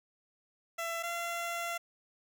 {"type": "tone pair in turn", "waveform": "15% pulse", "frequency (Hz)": [670, 684.5], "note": ["E5", "F5"], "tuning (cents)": [28, -35], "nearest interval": "unison", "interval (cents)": 37, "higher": "second", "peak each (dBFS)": -28, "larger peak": "neither", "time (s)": [[0.78, 1.03], [1.03, 1.78]], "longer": "second", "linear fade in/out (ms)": 10, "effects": []}